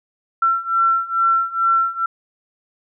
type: beating tone pair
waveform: sine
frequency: 1350 / 1352.3 Hz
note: E6 / E6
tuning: +41 / +44 cents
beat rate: 2.3 Hz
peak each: -19 / -17 dBFS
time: 0.42-2.06 s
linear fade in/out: 5 ms
effects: none